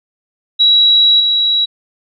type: tone with level steps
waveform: sine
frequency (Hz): 3886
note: B7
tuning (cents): -29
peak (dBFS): -6 / -10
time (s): 0.59-1.66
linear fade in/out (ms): 20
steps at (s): 1.2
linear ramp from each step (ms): 2
effects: none